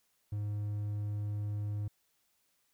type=tone; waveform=triangle; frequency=103.83 Hz; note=G#2; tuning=in tune; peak=-31 dBFS; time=0.32-1.88 s; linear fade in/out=5 ms; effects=white hiss -75 dBFS RMS until 2.73 s